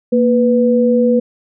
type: tone pair together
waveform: sine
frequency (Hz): 233.1 / 493.9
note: A#3 / B4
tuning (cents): 0 / 0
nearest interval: octave + minor second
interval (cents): 1300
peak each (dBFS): -12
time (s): 0.12-1.2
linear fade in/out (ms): 10
effects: none